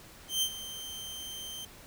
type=tone with ADSR envelope; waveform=sawtooth; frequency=3125 Hz; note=G7; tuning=6 cents flat; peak=-22 dBFS; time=0.28-1.65 s; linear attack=140 ms; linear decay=71 ms; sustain=-14 dB; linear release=4 ms; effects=pink hiss -52 dBFS RMS until 1.86 s